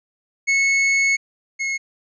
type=tone pair in turn; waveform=45% pulse; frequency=2196 / 2171 Hz; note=C#7 / C#7; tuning=-17 / -37 cents; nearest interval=unison; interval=20 cents; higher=first; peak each=-15 / -21 dBFS; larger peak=first; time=0.47-1.17 / 1.59-1.78 s; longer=first; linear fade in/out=20 ms; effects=resampled to 16000 Hz